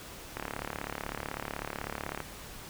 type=click train; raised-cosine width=0.5 ms; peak=-19 dBFS; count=67; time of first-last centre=0.37-2.203 s; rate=36 Hz; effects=pink hiss -46 dBFS RMS until 2.69 s